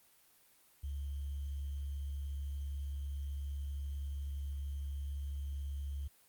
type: tone with sample-and-hold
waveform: sine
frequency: 70.2 Hz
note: C#2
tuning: 22 cents sharp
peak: -37 dBFS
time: 0.83-6.08 s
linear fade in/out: 10 ms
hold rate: 3150 Hz
effects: white hiss -66 dBFS RMS until 6.28 s + Opus 24 kbps